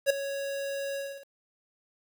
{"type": "tone with ADSR envelope", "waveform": "square", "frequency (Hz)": 554.4, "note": "C#5", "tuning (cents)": 0, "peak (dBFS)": -18, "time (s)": [0.06, 1.26], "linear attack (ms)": 41, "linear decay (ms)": 6, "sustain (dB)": -14, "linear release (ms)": 300, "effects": ["9-bit"]}